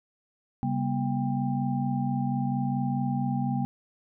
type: tone cluster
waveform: sine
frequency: 134.8 / 195.6 / 240 / 794 Hz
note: C#3 / G3 / B3 / G5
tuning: -48 / -4 / -49 / +22 cents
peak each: -29 / -32 / -29 / -34 dBFS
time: 0.63-3.65 s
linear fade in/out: 0 ms
effects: none